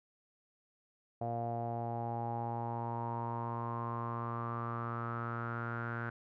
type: tone with low-pass filter sweep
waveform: sawtooth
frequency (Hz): 117.1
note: A#2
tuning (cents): +8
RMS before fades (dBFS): -38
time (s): 1.21-6.1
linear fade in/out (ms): 5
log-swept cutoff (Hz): 690 to 1500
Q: 8.1
effects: none